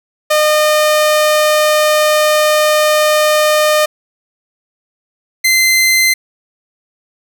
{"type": "tone pair in turn", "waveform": "sawtooth", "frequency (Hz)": [609, 2070], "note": ["D#5", "C7"], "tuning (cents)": [-37, -19], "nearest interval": "octave + major sixth", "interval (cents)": 2118, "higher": "second", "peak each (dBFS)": -5, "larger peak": "neither", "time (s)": [[0.3, 3.86], [5.44, 6.14]], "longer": "first", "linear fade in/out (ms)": 10, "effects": []}